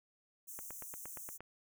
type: high-pass noise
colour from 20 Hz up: white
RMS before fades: -48 dBFS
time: 0.47-1.38 s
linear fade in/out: 20 ms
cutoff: 5900 Hz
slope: 96 dB/octave
type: click train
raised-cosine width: 0.5 ms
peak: -32 dBFS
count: 8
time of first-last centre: 0.59-1.406 s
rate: 8.58 Hz
effects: none